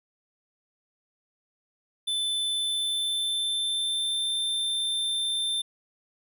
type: tone with pitch glide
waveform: square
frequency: 3520 to 3571 Hz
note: A7 to A7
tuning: 0 to +25 cents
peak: -26 dBFS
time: 2.07-5.62 s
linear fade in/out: 10 ms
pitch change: +25 cents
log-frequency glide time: 2.54-4.34 s
effects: none